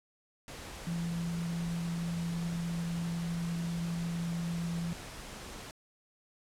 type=tone in noise; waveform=sine; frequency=169.5 Hz; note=E3; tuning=49 cents sharp; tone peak=-32 dBFS; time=0.87-4.93 s; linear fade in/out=0 ms; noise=pink; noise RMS=-45 dBFS; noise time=0.48-5.71 s; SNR=+10 dB; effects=low-pass 10000 Hz 12 dB/octave